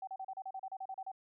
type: tone bursts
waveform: sine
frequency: 766 Hz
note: G5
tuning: 40 cents flat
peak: -39 dBFS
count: 13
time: 0.02-1.117 s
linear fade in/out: 5 ms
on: 53 ms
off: 34 ms
effects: none